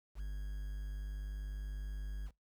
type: tone with quantisation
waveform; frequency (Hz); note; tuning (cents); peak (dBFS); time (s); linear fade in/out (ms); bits
triangle; 50.2; G1; +42; -36; 0.15-2.31; 50; 10
effects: noise-tail reverb RT60 0.2 s tail -24 dB re dry